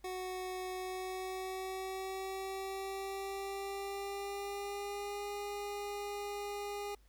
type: tone with pitch glide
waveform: 25% pulse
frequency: 370 to 408.2 Hz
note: F#4 to G#4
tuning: 0 to -30 cents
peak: -35 dBFS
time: 0.04-6.95 s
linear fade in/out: 5 ms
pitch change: +170 cents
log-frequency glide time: 0.72-5.25 s
effects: added 50 Hz sine -61 dBFS peak until 7.08 s + pink hiss -72 dBFS RMS until 7.08 s